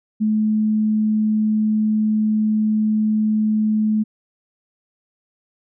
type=tone; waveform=sine; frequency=215.2 Hz; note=A3; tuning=38 cents flat; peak=-15 dBFS; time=0.2-4.04 s; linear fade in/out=20 ms; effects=none